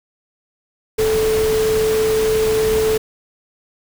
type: tone in noise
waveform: sine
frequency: 437.3 Hz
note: A4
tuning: 11 cents flat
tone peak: -14 dBFS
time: 0.98-2.98 s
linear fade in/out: 10 ms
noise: pink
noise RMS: -25 dBFS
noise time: 0.98-2.98 s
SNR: +8 dB
effects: none